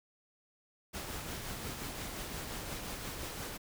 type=noise with tremolo; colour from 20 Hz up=pink; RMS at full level=-40 dBFS; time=0.93-3.58 s; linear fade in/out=20 ms; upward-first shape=triangle; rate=5.7 Hz; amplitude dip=35%; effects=none